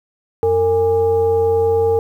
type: tone with frequency modulation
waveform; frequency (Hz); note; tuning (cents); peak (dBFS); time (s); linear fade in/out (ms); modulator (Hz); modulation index
sine; 455.1; A#4; -42; -12; 0.43-1.99; 0; 365; 0.54
effects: 8-bit